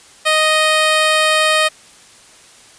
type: tone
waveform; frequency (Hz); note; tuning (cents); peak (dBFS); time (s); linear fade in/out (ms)
10% pulse; 622.3; D#5; 0; -3; 0.25-1.69; 20
effects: white hiss -44 dBFS RMS until 2.78 s + resampled to 22050 Hz